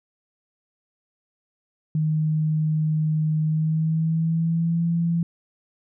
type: tone with pitch glide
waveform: sine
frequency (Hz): 155.4 to 168.49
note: D#3 to E3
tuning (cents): -2 to +38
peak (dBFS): -19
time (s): 1.95-5.23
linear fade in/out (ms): 2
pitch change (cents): +140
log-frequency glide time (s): 3.43-4.85
effects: none